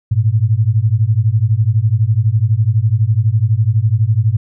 sine beating tone pair, 103.83 / 115.83 Hz, G#2 / A#2, 0 / -11 cents, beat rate 12 Hz, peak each -13 dBFS, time 0.11-4.37 s, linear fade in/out 10 ms, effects none

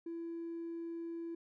sine tone with hard clipping, 334.7 Hz, E4, 26 cents sharp, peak -40 dBFS, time 0.06-1.35 s, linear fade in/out 5 ms, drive 1 dB, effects none

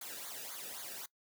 white noise with flanger, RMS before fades -45 dBFS, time 0.01-1.06 s, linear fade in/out 5 ms, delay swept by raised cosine 0.36 to 0.97 ms, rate 3.8 Hz, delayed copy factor -0.8, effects noise-tail reverb RT60 0.1 s tail -21 dB re dry

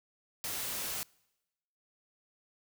white noise, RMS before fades -37 dBFS, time 0.44-1.03 s, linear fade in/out 0 ms, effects noise-tail reverb RT60 1.0 s tail -26 dB re dry

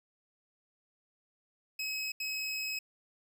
25% pulse tone bursts at uneven times, 2557 Hz, D#7, 47 cents sharp, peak -30 dBFS, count 2, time 1.79-2.12 / 2.2-2.79 s, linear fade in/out 5 ms, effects none

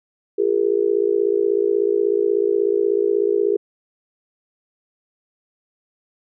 sine tone with amplitude modulation, 407.5 Hz, G#4, 33 cents flat, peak -11 dBFS, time 0.38-3.57 s, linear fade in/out 10 ms, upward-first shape sine, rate 56.4 Hz, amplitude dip 100%, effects none

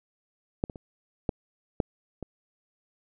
clicks, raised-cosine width 2 ms, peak -12 / -24 / -28 / -12 / -10 / -22 dBFS, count 6, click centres 0.639 / 0.698 / 0.758 / 1.292 / 1.802 / 2.227 s, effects none

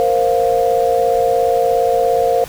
sine chord, Bb suspended second, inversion none, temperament equal with one note detuned, 466.2 / 523.3 / 702.5 Hz, Bb4 / C5 / F5, 0 / 0 / +10 cents, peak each -16 dBFS, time 0-2.44 s, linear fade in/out 0 ms, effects pink hiss -34 dBFS RMS until 2.48 s

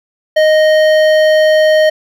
triangle tone with hard clipping, 621 Hz, D#5, 3 cents flat, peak -8 dBFS, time 0.36-1.9 s, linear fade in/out 10 ms, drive 16 dB, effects none

